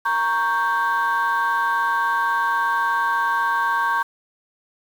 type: chord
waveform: sine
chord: G diminished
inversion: first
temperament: equal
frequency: 932.3 / 1108.7 / 1568 Hz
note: Bb5 / Db6 / G6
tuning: 0 / 0 / 0 cents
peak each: -21 dBFS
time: 0.05-4.03 s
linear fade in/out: 10 ms
effects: tanh soft clip ceiling -13 dBFS + 7-bit